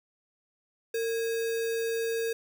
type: tone with sample-and-hold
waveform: sine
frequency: 456.4 Hz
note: A#4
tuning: 37 cents flat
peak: -27 dBFS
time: 0.94-2.33 s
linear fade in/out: 5 ms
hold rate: 2100 Hz
effects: none

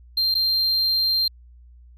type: tone with dropouts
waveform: triangle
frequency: 4172 Hz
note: C8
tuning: 6 cents flat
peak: -17 dBFS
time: 0.17-1.28 s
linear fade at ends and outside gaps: 5 ms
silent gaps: 0.343-0.35 s
effects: added 60 Hz sine -45 dBFS peak until 1.97 s

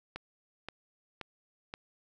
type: click train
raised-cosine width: 0.3 ms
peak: -23 dBFS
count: 4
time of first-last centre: 0.16-1.739 s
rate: 1.9 Hz
effects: none

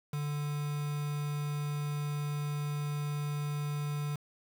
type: tone with quantisation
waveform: triangle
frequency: 146.83 Hz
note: D3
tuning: in tune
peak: -30 dBFS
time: 0.13-4.16 s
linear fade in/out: 5 ms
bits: 7
effects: none

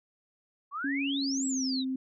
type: exponential two-way sweep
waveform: sine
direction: up then down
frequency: 1080 to 7902 to 3616 Hz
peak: -32 dBFS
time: 0.71-1.85 s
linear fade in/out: 50 ms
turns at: 1.46 s
type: tone with pitch glide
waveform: sine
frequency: 277.2 to 261.6 Hz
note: C#4 to C4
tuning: 0 to 0 cents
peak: -29 dBFS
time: 0.84-1.96 s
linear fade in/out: 5 ms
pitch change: -100 cents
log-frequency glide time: 1.16-1.59 s
effects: none

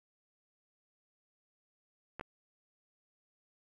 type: clicks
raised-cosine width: 0.5 ms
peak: -26 dBFS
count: 2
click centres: 2.196 / 2.211 s
effects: 10-bit

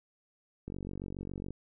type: click train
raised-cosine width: 3 ms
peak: -27 dBFS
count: 40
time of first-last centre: 0.68-1.506 s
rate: 47.2 Hz
effects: none

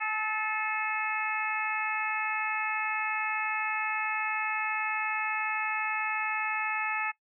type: harmonic tone with a mistuned harmonic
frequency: 431.8 Hz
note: A4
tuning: 33 cents flat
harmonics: 2 / 3 / 4 / 5 / 6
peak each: -35 / -35 / -35 / -35 / -35 dBFS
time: 0-7.12 s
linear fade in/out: 20 ms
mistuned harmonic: 4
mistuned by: +23 cents
effects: noise-tail reverb RT60 0.1 s tail -18 dB re dry

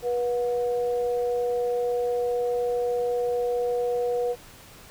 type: tone pair together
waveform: sine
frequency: 485.6 / 724.4 Hz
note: B4 / F#5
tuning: -29 / -37 cents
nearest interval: perfect fifth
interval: 692 cents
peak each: -23 / -33 dBFS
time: 0.02-4.36 s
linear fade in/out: 50 ms
effects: pink hiss -48 dBFS RMS until 4.9 s

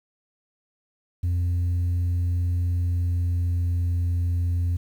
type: tone with pitch glide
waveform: sine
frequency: 87.7 to 86.94 Hz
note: F2 to F2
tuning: +8 to -7 cents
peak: -18 dBFS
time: 1.23-4.77 s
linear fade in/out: 10 ms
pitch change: -15 cents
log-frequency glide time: 2.72-3.95 s
effects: tanh soft clip ceiling -20 dBFS + 9-bit

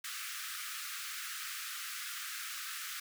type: high-pass noise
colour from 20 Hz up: pink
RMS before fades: -42 dBFS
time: 0.04-3 s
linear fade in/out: 5 ms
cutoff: 1200 Hz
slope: 96 dB/octave
effects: none

